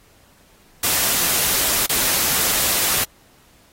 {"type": "noise with dropouts", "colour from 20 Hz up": "white", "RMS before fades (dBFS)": -19, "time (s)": [0.83, 3.04], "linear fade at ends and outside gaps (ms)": 5, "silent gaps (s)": [1.862, 1.893], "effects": ["pink hiss -54 dBFS RMS until 3.72 s", "AAC 48 kbps"]}